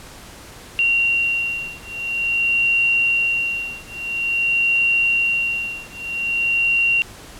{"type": "beating tone pair", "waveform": "sine", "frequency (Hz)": [2756, 2756.49], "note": ["F7", "F7"], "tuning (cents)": [-24, -23], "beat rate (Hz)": 0.49, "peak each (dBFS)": -20, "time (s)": [0.79, 7.02], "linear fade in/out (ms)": 0, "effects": ["pink hiss -40 dBFS RMS until 7.39 s", "low-pass 12000 Hz 12 dB/octave"]}